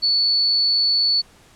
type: tone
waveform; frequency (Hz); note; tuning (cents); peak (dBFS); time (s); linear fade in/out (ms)
sine; 4448; C#8; +5; -15; 0.02-1.22; 20
effects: pink hiss -51 dBFS RMS until 1.55 s + low-pass 10000 Hz 12 dB/octave